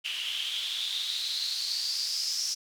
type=noise with band-pass filter sweep; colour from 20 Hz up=white; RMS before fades=-32 dBFS; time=0.04-2.55 s; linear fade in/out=20 ms; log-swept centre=2900 to 5500 Hz; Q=8.3; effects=none